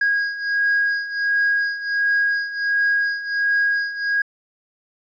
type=beating tone pair; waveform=triangle; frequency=1640 / 1641.4 Hz; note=G#6 / G#6; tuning=-22 / -21 cents; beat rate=1.4 Hz; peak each=-21 / -17 dBFS; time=0.01-4.22 s; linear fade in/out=5 ms; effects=tanh soft clip ceiling -9 dBFS + resampled to 16000 Hz